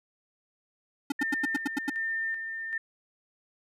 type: tone bursts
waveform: square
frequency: 282.9 Hz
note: C#4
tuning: 35 cents sharp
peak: -26 dBFS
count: 8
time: 1.1-1.898 s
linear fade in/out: 5 ms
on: 21 ms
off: 90 ms
type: tone with tremolo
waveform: sine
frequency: 1804 Hz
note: A6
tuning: 43 cents sharp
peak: -28 dBFS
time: 1.19-2.78 s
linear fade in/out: 5 ms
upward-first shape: square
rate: 1.3 Hz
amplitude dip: 45%
effects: resampled to 32000 Hz